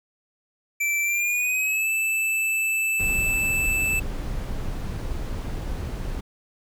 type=tone with pitch glide; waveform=square; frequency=2334 to 2635 Hz; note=D7 to E7; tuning=-11 to -1 cents; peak=-22 dBFS; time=0.8-4 s; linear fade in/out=10 ms; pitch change=+210 cents; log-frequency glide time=1.02-1.89 s
type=noise; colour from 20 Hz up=brown; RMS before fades=-29 dBFS; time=2.99-6.21 s; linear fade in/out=10 ms
effects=none